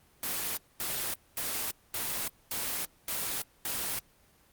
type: noise bursts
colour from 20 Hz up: white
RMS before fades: -33 dBFS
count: 7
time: 0.23-3.99 s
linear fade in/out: 2 ms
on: 340 ms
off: 230 ms
effects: pink hiss -63 dBFS RMS until 4.52 s + Opus 24 kbps